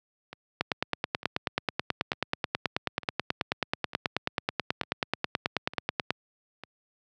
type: two click trains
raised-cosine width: 0.3 ms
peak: -9 / -24 dBFS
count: 52 / 8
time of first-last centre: 0.61-6.106 / 0.33-6.636 s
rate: 9.28 / 1.11 Hz
effects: high-pass 100 Hz 12 dB/octave